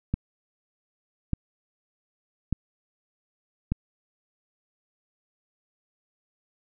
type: click train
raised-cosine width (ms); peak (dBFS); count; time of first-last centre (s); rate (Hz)
5; -12; 4; 0.14-3.72; 0.838
effects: none